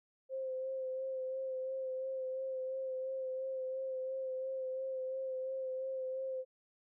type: tone with vibrato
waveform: sine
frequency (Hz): 523.3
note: C5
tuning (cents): 0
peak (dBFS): -36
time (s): 0.29-6.45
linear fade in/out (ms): 50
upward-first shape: sine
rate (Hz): 2.9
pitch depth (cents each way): 22
effects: none

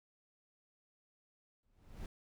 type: noise with exponential growth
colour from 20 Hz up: brown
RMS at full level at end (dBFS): -41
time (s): 1.63-2.06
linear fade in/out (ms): 2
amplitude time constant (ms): 92
effects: none

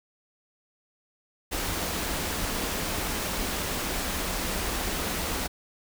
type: band-stop noise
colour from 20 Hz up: pink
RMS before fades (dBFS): -30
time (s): 1.51-5.48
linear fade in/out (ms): 20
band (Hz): 100 to 150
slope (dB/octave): 96
effects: none

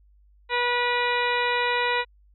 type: harmonic tone with a mistuned harmonic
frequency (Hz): 486.3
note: B4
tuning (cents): -27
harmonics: 1 / 2 / 3 / 4 / 5 / 6 / 7 / 8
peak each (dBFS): -28 / -26 / -31 / -28 / -30 / -35 / -39 / -33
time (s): 0.49-2.05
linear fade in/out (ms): 50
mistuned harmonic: 7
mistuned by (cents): +37
effects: added 50 Hz sine -54 dBFS peak until 2.34 s

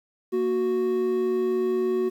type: tone pair together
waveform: triangle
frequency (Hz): 233.1 / 370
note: A#3 / F#4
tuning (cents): 0 / 0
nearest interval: minor sixth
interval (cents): 800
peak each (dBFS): -28 / -20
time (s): 0.32-2.1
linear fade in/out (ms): 20
effects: 9-bit

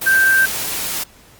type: tone in noise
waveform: sine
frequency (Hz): 1568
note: G6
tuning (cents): 0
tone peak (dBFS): -10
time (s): 0.06-0.46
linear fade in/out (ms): 10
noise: white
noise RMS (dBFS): -23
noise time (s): 0.01-1.04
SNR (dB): +10
effects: pink hiss -47 dBFS RMS until 1.39 s + Opus 32 kbps

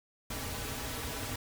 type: noise with comb filter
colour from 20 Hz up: pink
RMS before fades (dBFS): -38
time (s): 0.3-1.36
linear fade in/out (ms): 5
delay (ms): 5.6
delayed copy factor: -0.8
effects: none

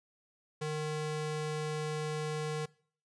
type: ring-modulated tone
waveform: square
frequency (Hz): 306.5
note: D#4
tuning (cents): -26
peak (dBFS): -31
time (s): 0.61-2.66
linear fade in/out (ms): 10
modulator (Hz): 155
effects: noise-tail reverb RT60 0.5 s tail -22 dB re dry + resampled to 22050 Hz

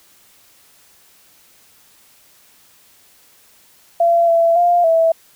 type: tone with pitch steps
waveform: sine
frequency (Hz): 681 / 670 / 700 / 656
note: F5 / E5 / F5 / E5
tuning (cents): -44 / +28 / +4 / -9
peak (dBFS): -10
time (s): 4-5.12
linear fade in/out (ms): 5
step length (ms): 280
effects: white hiss -51 dBFS RMS until 5.35 s

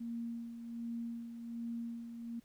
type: tone with tremolo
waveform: sine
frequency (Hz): 233.1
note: A#3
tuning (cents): 0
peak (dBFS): -37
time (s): 0-2.4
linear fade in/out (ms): 10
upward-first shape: sine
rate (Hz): 1.3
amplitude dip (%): 55
effects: pink hiss -70 dBFS RMS until 2.44 s

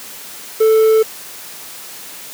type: tone with quantisation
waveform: triangle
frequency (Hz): 440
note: A4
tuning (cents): 0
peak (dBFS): -6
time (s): 0.6-1.03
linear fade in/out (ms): 10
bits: 5
effects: white hiss -33 dBFS RMS until 2.33 s + high-pass 150 Hz 12 dB/octave

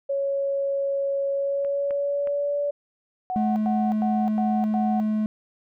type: tone with pitch glide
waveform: sine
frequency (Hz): 554.4 to 576.3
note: C#5 to D5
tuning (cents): 0 to -33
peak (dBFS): -22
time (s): 0.09-2.71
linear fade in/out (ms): 10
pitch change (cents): +67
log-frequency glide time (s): 1.31-2.59
type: clicks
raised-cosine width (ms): 0.5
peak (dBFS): -30 / -25 / -26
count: 3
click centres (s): 1.648 / 1.908 / 2.273
type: tone bursts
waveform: sine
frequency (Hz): 740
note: F#5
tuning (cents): 0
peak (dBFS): -25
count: 5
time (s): 3.3-5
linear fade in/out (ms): 0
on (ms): 260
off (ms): 100
type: tone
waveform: triangle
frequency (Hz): 215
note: A3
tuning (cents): -40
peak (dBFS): -19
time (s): 3.36-5.26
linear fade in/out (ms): 0
effects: none

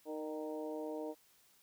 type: harmonic tone with a mistuned harmonic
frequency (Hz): 155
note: D#3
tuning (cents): -6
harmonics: 2 / 3 / 4 / 5 / 6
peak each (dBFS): -43 / -43 / -45 / -53 / -52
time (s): 0.05-1.15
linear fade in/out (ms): 50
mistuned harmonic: 4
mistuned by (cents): -24
effects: white hiss -68 dBFS RMS until 1.62 s

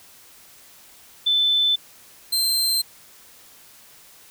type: tone pair in turn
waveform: sine / sawtooth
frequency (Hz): 3520 / 4132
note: A7 / C8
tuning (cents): 0 / -22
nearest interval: minor third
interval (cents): 278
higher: second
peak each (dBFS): -16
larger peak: neither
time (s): 1.26-1.76 / 2.32-2.82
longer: neither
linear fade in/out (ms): 10
effects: white hiss -49 dBFS RMS until 4.3 s

